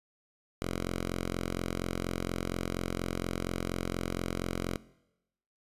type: tone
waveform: 5% pulse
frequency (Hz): 44.23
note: F1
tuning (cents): +23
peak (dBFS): -21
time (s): 0.62-4.76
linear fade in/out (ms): 0
effects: noise-tail reverb RT60 0.9 s tail -20 dB re dry + resampled to 32000 Hz